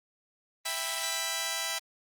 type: chord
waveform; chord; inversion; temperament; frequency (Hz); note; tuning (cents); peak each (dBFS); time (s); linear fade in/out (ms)
5% pulse; E minor; none; just; 659.3 / 791.1 / 988.9; E5 / G5 / B5; 0 / +16 / +2; -24; 0.65-1.79; 10
effects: Opus 24 kbps